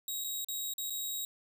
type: tone with dropouts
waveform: 10% pulse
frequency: 3810 Hz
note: A#7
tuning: 37 cents sharp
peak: -27 dBFS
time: 0.08-1.25 s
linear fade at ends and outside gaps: 2 ms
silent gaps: 0.24-0.244 / 0.446-0.485 / 0.737-0.781 / 0.899-0.904 s
effects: none